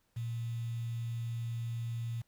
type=tone with quantisation; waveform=sine; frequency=116.54 Hz; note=A#2; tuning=in tune; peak=-34 dBFS; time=0.16-2.22 s; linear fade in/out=10 ms; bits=9; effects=pink hiss -75 dBFS RMS until 2.27 s